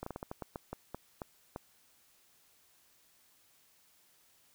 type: slowing click train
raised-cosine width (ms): 1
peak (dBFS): -25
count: 12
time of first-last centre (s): 0.03-1.561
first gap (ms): 34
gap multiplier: 1.26
effects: white hiss -67 dBFS RMS until 4.54 s